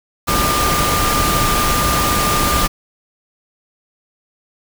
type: tone in noise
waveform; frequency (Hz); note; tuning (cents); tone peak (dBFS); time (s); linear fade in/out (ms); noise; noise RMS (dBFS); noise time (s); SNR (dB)
sine; 1200; D6; +37; -18; 0.27-2.68; 20; pink; -17; 0.27-2.68; -4
effects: none